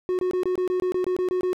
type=tone bursts; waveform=triangle; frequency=365.8 Hz; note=F#4; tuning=20 cents flat; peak=-19 dBFS; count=12; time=0.09-1.531 s; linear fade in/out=0 ms; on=99 ms; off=23 ms; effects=none